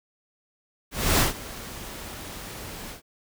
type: noise with ADSR envelope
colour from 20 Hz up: pink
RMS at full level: -19 dBFS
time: 0.91-3.02 s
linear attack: 280 ms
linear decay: 140 ms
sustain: -19 dB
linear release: 110 ms
effects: none